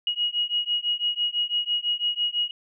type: beating tone pair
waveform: sine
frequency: 2892 / 2898 Hz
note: F#7 / F#7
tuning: -40 / -37 cents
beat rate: 6 Hz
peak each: -26 dBFS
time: 0.07-2.51 s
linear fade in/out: 2 ms
effects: none